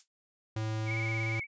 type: noise with exponential decay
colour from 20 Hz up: violet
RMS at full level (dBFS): -43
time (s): 0-0.08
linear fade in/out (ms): 0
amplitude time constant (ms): 17
type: tone with pitch glide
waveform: square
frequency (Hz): 109.6 to 111.77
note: A2 to A2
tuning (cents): -6 to +28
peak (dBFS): -32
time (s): 0.56-1.4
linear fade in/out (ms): 5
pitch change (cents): +34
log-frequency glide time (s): 0.87-0.94
type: tone with vibrato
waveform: sine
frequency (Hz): 2238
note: C#7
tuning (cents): +16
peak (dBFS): -34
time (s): 0.85-1.47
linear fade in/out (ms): 50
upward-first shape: square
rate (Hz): 17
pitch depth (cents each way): 42
effects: resampled to 16000 Hz